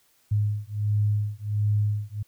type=beating tone pair; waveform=sine; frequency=103.83 / 105.23 Hz; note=G#2 / G#2; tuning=0 / +23 cents; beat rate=1.4 Hz; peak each=-25 dBFS; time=0.31-2.23 s; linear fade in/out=10 ms; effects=white hiss -64 dBFS RMS until 2.27 s